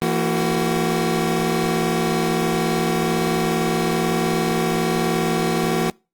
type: tone cluster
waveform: 25% pulse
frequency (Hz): 166.6 / 228.9 / 374.4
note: E3 / A#3 / F#4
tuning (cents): +19 / -31 / +20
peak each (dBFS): -19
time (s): 0.02-5.9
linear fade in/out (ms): 0
effects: noise-tail reverb RT60 0.3 s tail -26 dB re dry + Opus 24 kbps